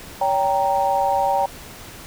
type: chord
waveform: sine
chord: G diminished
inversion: second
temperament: equal with one note detuned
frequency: 565.4 / 784 / 932.3 Hz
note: Db5 / G5 / Bb5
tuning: +34 / 0 / 0 cents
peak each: -23 / -19 / -22 dBFS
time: 0.21-1.46 s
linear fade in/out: 5 ms
effects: pink hiss -39 dBFS RMS until 2.06 s